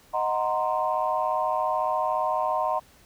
sine chord, C half-diminished seventh, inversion first, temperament equal, 622.3 / 740 / 932.3 / 1046.5 Hz, Eb5 / Gb5 / Bb5 / C6, 0 / 0 / 0 / 0 cents, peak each -28 dBFS, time 0.13-2.8 s, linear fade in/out 20 ms, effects tanh soft clip ceiling -12 dBFS + pink hiss -56 dBFS RMS until 3.05 s

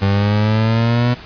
30% pulse exponential sweep, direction up, 97.6 to 123.47 Hz, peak -10 dBFS, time 0.01-1.15 s, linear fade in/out 20 ms, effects pink hiss -36 dBFS RMS until 1.25 s + resampled to 11025 Hz

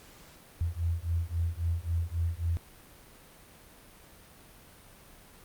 sine beating tone pair, 82.41 / 86.11 Hz, E2 / F2, 0 / -24 cents, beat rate 3.7 Hz, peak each -31 dBFS, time 0.61-2.57 s, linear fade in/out 0 ms, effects pink hiss -54 dBFS RMS until 5.44 s + Opus 48 kbps

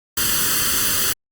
white noise with comb filter, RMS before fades -19 dBFS, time 0.17-1.13 s, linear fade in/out 5 ms, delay 0.65 ms, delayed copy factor +0.8, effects Opus 48 kbps

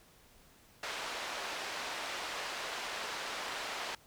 pink band-pass noise, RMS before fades -40 dBFS, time 0.83-3.95 s, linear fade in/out 2 ms, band 650 to 4900 Hz, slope 12 dB/octave, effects pink hiss -62 dBFS RMS until 4.06 s

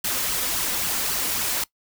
white noise with flanger, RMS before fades -25 dBFS, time 0.04-1.64 s, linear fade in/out 5 ms, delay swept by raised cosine 0.65 to 4.05 ms, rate 3.7 Hz, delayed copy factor +0.55, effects noise-tail reverb RT60 0.1 s tail -21 dB re dry

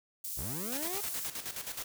white high-pass noise, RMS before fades -39 dBFS, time 0.24-1.28 s, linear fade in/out 5 ms, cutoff 6700 Hz, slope 12 dB/octave
25% pulse linear sweep, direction up, 46.25 to 418.9 Hz, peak -35 dBFS, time 0.37-1.01 s, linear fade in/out 10 ms
white noise with tremolo, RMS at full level -38 dBFS, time 0.72-1.84 s, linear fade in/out 2 ms, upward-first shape square, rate 9.5 Hz, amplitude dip 65%
effects none

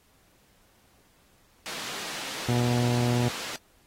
white band-pass noise, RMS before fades -37 dBFS, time 1.66-3.56 s, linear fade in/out 0 ms, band 160 to 4800 Hz, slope 12 dB/octave
harmonic tone, 121.2 Hz, B2, 32 cents flat, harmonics 1 / 2 / 3 / 4 / 5 / 6 / 7 / 8, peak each -24 / -28 / -34 / -37 / -40 / -39 / -43 / -45 dBFS, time 2.48-3.29 s, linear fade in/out 10 ms
effects pink hiss -63 dBFS RMS until 3.86 s + AAC 48 kbps

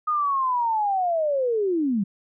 sine linear sweep, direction down, 1244.5 to 185 Hz, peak -20 dBFS, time 0.07-2.04 s, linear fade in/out 10 ms, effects none

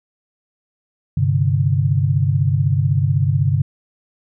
sine chord, G suspended fourth, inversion none, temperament equal with one note detuned, 98.85 / 130.81 / 146.83 Hz, G2 / C3 / D3, +15 / 0 / 0 cents, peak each -18 dBFS, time 1.17-3.62 s, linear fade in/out 5 ms, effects none

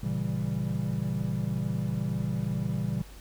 triangle chord, A# diminished seventh, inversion none, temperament equal, 116.54 / 138.59 / 164.81 / 196 Hz, A#2 / C#3 / E3 / G3, 0 / 0 / 0 / 0 cents, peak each -31 dBFS, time 0.03-3.02 s, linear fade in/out 5 ms, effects added 50 Hz sine -46 dBFS peak until 3.2 s + pink hiss -52 dBFS RMS until 3.2 s

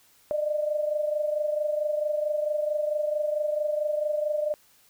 sine tone pair together, 597.8 / 622.3 Hz, D5 / D#5, +31 / 0 cents, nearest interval minor second, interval 69 cents, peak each -25 / -31 dBFS, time 0.31-4.54 s, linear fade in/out 0 ms, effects white hiss -60 dBFS RMS until 4.89 s

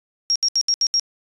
sine tone bursts, 5588 Hz, F8, in tune, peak -15 dBFS, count 6, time 0.3-0.996 s, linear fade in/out 0 ms, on 56 ms, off 72 ms, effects resampled to 22050 Hz

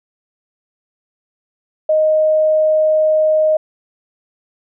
sine tone, 622 Hz, D#5, 1 cent flat, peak -10 dBFS, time 1.89-3.57 s, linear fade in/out 5 ms, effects none

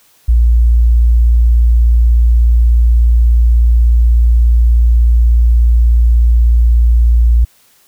sine tone, 58.27 Hz, A#1, in tune, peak -5 dBFS, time 0.28-7.45 s, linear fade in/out 10 ms, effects white hiss -50 dBFS RMS until 7.87 s

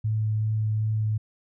sine tone with vibrato, 108.4 Hz, A2, 25 cents flat, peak -22 dBFS, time 0.04-1.18 s, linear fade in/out 10 ms, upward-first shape sine, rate 2.6 Hz, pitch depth 9 cents each way, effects none

